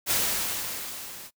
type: noise with level ramp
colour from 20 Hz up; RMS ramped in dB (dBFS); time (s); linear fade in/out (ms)
white; -23 to -43; 0.06-1.31; 50
effects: noise-tail reverb RT60 0.1 s tail -23 dB re dry